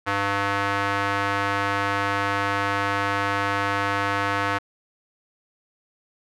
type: tone with band-pass filter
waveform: square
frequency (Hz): 100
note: G2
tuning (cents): +35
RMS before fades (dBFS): -24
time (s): 0.06-4.59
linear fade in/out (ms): 20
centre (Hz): 1400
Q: 1.5
effects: none